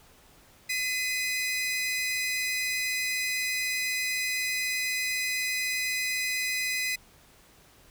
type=tone pair together; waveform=sawtooth; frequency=2023 / 2499 Hz; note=B6 / D#7; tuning=+41 / +7 cents; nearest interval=major third; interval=366 cents; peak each=-26 / -28 dBFS; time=0.69-6.96 s; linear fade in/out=10 ms; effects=pink hiss -57 dBFS RMS until 7.9 s